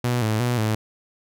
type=tone with vibrato; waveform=sawtooth; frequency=115.4 Hz; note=A#2; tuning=17 cents flat; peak=-16 dBFS; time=0.04-0.75 s; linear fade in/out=5 ms; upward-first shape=square; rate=2.8 Hz; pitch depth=99 cents each way; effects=none